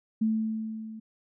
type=tone with level ramp; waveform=sine; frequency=220 Hz; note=A3; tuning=in tune; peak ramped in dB=-21 to -39 dBFS; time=0.21-1 s; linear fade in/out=10 ms; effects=none